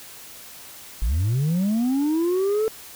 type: linear sweep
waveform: sine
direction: up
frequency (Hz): 45.99 to 446.3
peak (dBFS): -16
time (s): 1.02-2.68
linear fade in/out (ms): 0
effects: tanh soft clip ceiling -18 dBFS + white hiss -42 dBFS RMS until 2.95 s